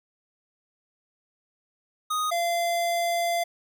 square tone pair in turn, 1244.5 / 687.2 Hz, D#6 / F5, 0 / -28 cents, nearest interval minor seventh, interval 1028 cents, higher first, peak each -25 / -24 dBFS, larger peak second, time 2.1-2.31 / 2.31-3.44 s, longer second, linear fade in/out 10 ms, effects none

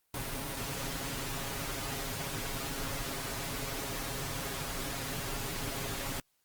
pink noise with comb filter, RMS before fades -37 dBFS, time 0.14-6.2 s, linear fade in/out 2 ms, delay 7.3 ms, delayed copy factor +0.75, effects white hiss -75 dBFS RMS until 6.44 s + Opus 32 kbps

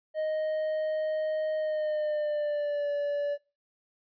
triangle tone with pitch glide, 622.3 to 577.3 Hz, D#5 to D5, 0 to -30 cents, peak -25 dBFS, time 0.14-3.38 s, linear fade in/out 50 ms, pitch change -130 cents, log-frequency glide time 1.57-2.9 s, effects noise-tail reverb RT60 0.3 s tail -21 dB re dry + resampled to 11025 Hz

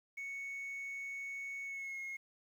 sine tone with pitch glide, 2217 to 2159 Hz, C#7 to C#7, 0 to -46 cents, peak -38 dBFS, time 0.17-2.17 s, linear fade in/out 10 ms, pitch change -46 cents, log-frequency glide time 1.64-1.99 s, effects tanh soft clip ceiling -39 dBFS + 11-bit

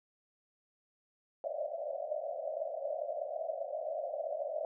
pink band-pass noise, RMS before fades -38 dBFS, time 1.44-4.65 s, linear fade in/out 2 ms, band 560 to 680 Hz, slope 96 dB/octave, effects none

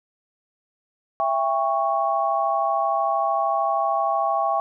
sine chord, C# diminished, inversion first, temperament just, 665.2 / 798.3 / 1108.7 Hz, E5 / G5 / C#6, +16 / +31 / 0 cents, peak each -24 / -23 / -24 dBFS, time 1.2-4.6 s, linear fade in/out 0 ms, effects none

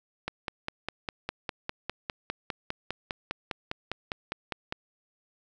click train, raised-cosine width 0.3 ms, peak -15 dBFS, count 23, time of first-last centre 0.28-4.724 s, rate 4.95 Hz, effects none

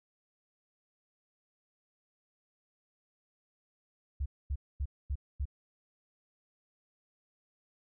sine tone bursts, 69.3 Hz, C#2, in tune, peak -30 dBFS, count 5, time 4.2-5.455 s, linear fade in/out 10 ms, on 59 ms, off 240 ms, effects none

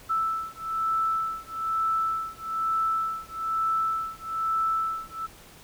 sine beating tone pair, 1318.5 / 1319.6 Hz, E6 / E6, 0 / +1 cents, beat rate 1.1 Hz, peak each -28 dBFS, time 0.09-5.27 s, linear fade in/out 20 ms, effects pink hiss -50 dBFS RMS until 5.63 s

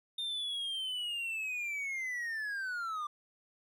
triangle linear sweep, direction down, 3647 to 1174.7 Hz, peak -33 dBFS, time 0.18-3.07 s, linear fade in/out 5 ms, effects none

